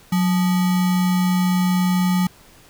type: tone with sample-and-hold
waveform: sine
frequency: 182.1 Hz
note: F#3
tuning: 27 cents flat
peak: -15 dBFS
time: 0.12-2.27 s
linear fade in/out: 5 ms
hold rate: 1050 Hz
effects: pink hiss -49 dBFS RMS until 2.69 s